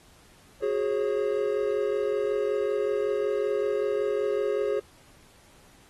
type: chord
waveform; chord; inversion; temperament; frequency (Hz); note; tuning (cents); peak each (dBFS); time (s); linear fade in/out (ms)
triangle; F# suspended second; none; equal with one note detuned; 370 / 415.3 / 543.6; F#4 / G#4 / C#5; 0 / 0 / -34; -30 / -24 / -28; 0.62-4.8; 10
effects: pink hiss -57 dBFS RMS until 5.89 s + AAC 32 kbps